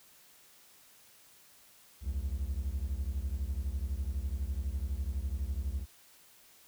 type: beating tone pair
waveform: triangle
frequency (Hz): 63.2 / 75.2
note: B1 / D2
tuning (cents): +41 / +42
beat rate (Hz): 12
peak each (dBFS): -32 / -34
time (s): 2.01-5.86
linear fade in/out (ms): 50
effects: white hiss -60 dBFS RMS until 6.67 s